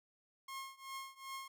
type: tone with tremolo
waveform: sawtooth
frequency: 1076 Hz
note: C6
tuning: 48 cents sharp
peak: -38 dBFS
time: 0.48-1.48 s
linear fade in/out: 5 ms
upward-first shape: triangle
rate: 2.6 Hz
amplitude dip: 95%
effects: none